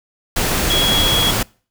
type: tone in noise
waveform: sine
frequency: 3330 Hz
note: G#7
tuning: 4 cents sharp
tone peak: -15 dBFS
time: 0.7-1.31 s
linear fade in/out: 5 ms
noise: pink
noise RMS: -18 dBFS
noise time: 0.36-1.43 s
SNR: 0 dB
effects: noise-tail reverb RT60 0.4 s tail -25 dB re dry

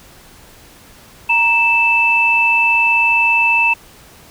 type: tone pair together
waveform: sine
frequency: 935.1 / 2641 Hz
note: A#5 / E7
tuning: +5 / +3 cents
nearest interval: octave + tritone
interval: 1798 cents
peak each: -17 / -11 dBFS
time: 1.29-3.74 s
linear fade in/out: 10 ms
effects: pink hiss -43 dBFS RMS until 4.3 s

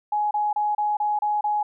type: tone bursts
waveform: sine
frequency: 838 Hz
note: G#5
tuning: 15 cents sharp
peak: -20 dBFS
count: 7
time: 0.12-1.63 s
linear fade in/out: 5 ms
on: 190 ms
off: 30 ms
effects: none

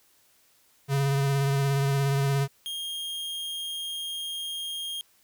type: tone with vibrato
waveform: square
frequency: 138.59 Hz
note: C#3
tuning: in tune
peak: -23 dBFS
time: 0.88-2.48 s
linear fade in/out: 50 ms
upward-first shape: triangle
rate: 17 Hz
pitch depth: 28 cents each way
type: tone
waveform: 45% pulse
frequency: 3232 Hz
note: G#7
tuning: 48 cents flat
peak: -31 dBFS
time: 2.66-5.01 s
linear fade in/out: 0 ms
effects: white hiss -63 dBFS RMS until 5.23 s

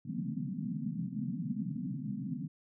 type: band-pass noise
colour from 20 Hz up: white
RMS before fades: -37 dBFS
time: 0.05-2.48 s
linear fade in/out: 10 ms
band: 130 to 260 Hz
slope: 96 dB/octave
effects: none

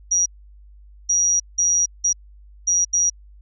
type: tone bursts at uneven times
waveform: sine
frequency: 5760 Hz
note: F#8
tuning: 47 cents flat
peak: -15 dBFS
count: 6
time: 0.11-0.26 / 1.09-1.4 / 1.58-1.86 / 2.04-2.13 / 2.67-2.85 / 2.93-3.1 s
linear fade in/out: 10 ms
effects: added 50 Hz sine -43 dBFS peak until 3.41 s

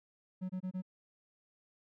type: tone bursts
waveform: triangle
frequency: 185 Hz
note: F#3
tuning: in tune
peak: -33 dBFS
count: 4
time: 0.41-0.822 s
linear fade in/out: 20 ms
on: 85 ms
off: 24 ms
effects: none

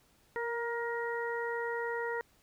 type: harmonic tone with a mistuned harmonic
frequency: 471.2 Hz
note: A#4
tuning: 19 cents sharp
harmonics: 1 / 2 / 3 / 4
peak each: -35 / -39 / -42 / -39 dBFS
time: 0.36-2.21 s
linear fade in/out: 0 ms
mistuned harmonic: 1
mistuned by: -15 cents
effects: pink hiss -67 dBFS RMS until 2.42 s

